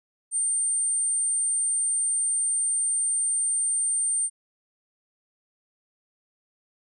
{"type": "tone", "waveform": "sine", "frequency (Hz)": 8870, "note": "C#9", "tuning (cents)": 0, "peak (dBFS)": -22, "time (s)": [0.31, 4.3], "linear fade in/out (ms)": 50, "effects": []}